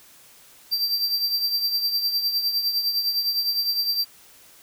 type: tone with tremolo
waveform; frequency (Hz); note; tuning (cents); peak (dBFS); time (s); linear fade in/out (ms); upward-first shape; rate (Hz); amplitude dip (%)
square; 4699; D8; 0; -19; 0.71-4.05; 20; triangle; 9.8; 65
effects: white hiss -51 dBFS RMS until 4.62 s